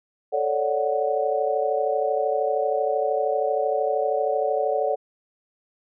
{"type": "chord", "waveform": "sine", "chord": "D major seventh", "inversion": "second", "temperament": "equal", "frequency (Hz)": [440, 554.4, 587.3, 740], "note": ["A4", "C#5", "D5", "F#5"], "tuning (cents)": [0, 0, 0, 0], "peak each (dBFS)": -26, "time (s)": [0.32, 4.96], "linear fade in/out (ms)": 20, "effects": []}